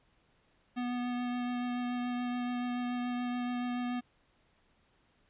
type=tone with vibrato; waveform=square; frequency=245.4 Hz; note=B3; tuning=11 cents flat; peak=-33 dBFS; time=0.76-4.01 s; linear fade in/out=20 ms; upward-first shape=triangle; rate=7 Hz; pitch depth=13 cents each way; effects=pink hiss -70 dBFS RMS until 5.29 s + resampled to 8000 Hz